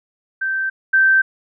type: tone pair in turn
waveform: sine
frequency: 1557 / 1557 Hz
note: G6 / G6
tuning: -12 / -12 cents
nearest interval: unison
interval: 0 cents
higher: neither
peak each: -18 / -10 dBFS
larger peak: second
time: 0.41-0.7 / 0.93-1.22 s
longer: neither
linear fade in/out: 10 ms
effects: none